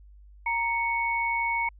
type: tone pair together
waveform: sine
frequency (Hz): 932.3 / 2217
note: A#5 / C#7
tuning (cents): 0 / 0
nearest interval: octave + minor third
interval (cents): 1500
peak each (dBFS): -27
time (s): 0.46-1.69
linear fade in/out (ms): 5
effects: added 50 Hz sine -48 dBFS peak until 1.79 s